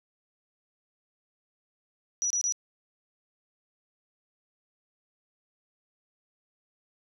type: tone bursts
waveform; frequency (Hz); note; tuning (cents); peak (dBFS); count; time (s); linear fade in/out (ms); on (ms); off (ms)
sine; 5860; F#8; -18; -25; 3; 2.22-2.523; 0; 83; 27
effects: none